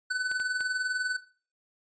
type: tone with tremolo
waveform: square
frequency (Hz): 1503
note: F#6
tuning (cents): +27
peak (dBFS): -26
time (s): 0.1-1.17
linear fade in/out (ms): 10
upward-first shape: sine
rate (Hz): 20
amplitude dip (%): 60
type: clicks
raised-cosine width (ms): 0.3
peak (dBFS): -27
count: 3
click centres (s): 0.315 / 0.4 / 0.607
effects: noise-tail reverb RT60 0.4 s tail -17 dB re dry + resampled to 16000 Hz